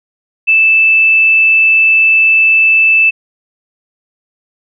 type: tone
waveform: sine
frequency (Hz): 2636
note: E7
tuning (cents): -1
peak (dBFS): -5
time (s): 0.47-3.11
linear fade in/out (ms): 20
effects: none